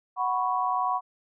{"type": "chord", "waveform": "sine", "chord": "F# suspended fourth", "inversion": "none", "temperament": "equal", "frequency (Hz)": [740, 987.8, 1108.7], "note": ["F#5", "B5", "C#6"], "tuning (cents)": [0, 0, 0], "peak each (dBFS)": -28, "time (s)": [0.16, 1.01], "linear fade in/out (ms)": 50, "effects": []}